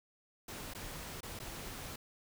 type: noise with dropouts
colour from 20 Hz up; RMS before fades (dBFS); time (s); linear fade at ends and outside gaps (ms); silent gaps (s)
pink; -45; 0.48-1.96; 5; 0.737-0.748 / 1.207-1.23 / 1.391-1.399
effects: none